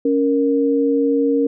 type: tone pair together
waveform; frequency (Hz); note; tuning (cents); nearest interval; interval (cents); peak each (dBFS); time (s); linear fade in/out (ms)
sine; 278.8 / 466.2; C#4 / A#4; +10 / 0; major sixth; 890; -16 / -17; 0.05-1.47; 5
effects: none